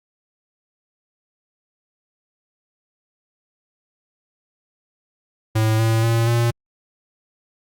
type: tone with pitch steps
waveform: square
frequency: 110 / 112.51 / 115.07 / 117.69 Hz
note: A2 / A2 / A#2 / A#2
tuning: 0 / +39 / -22 / +17 cents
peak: -16 dBFS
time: 5.55-6.51 s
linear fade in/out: 10 ms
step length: 240 ms
effects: Opus 48 kbps